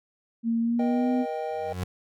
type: tone with pitch glide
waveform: sine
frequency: 230 to 252.3 Hz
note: A#3 to B3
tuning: -23 to +37 cents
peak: -22 dBFS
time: 0.43-1.26 s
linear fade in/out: 50 ms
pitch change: +160 cents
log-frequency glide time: 0.61-1.11 s
type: chord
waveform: triangle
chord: Eb major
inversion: second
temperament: equal with one note detuned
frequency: 476.5 / 622.3 / 784 Hz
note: Bb4 / Eb5 / G5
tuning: +38 / 0 / 0 cents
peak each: -31 dBFS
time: 0.79-1.73 s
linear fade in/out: 5 ms
type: tone with exponential growth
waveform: 30% pulse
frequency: 91 Hz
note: F#2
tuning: 28 cents flat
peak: -23 dBFS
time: 1.5-1.84 s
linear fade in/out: 5 ms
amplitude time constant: 73 ms
effects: none